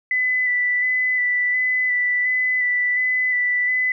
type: tone with vibrato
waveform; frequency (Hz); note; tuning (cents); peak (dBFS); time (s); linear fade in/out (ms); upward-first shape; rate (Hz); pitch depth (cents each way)
sine; 1993; B6; +15; -17; 0.11-3.92; 2; square; 1.4; 14
effects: none